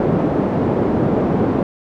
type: band-pass noise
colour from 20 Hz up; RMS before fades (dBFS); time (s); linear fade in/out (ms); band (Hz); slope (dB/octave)
pink; -17; 0-1.63; 2; 170 to 520; 12
effects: none